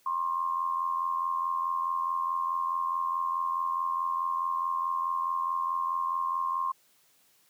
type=tone with amplitude modulation; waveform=sine; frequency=1065 Hz; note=C6; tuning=30 cents sharp; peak=-24 dBFS; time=0.06-6.72 s; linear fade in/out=5 ms; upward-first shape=sine; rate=84.7 Hz; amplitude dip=65%; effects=white hiss -65 dBFS RMS until 7.49 s + high-pass 100 Hz 12 dB/octave